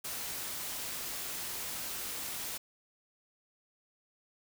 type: noise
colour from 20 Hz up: white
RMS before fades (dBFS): -39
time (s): 0.04-2.58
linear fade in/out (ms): 10
effects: none